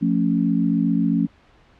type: chord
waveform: sine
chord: F augmented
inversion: none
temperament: equal with one note detuned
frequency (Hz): 174.61 / 222.2 / 277.2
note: F3 / A3 / C#4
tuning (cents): 0 / +17 / 0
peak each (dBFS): -21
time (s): 0.01-1.27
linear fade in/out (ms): 20
effects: pink hiss -54 dBFS RMS until 1.79 s + low-pass 3000 Hz 12 dB/octave